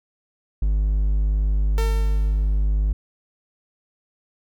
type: tone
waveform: triangle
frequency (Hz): 51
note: G#1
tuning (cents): -31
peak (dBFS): -15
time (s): 0.62-2.93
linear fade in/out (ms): 5
type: tone with exponential decay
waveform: sawtooth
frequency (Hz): 451.8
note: A4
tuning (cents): +46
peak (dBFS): -21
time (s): 1.78-2.66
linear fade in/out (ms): 1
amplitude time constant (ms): 190
effects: none